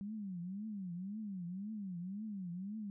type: tone with vibrato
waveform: sine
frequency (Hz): 194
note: G3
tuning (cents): -18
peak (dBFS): -40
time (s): 0.01-2.9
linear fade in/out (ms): 0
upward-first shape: triangle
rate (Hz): 1.9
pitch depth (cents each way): 240
effects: none